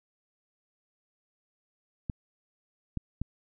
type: clicks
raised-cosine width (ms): 5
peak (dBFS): -19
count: 3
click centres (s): 2.098 / 2.973 / 3.216
effects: none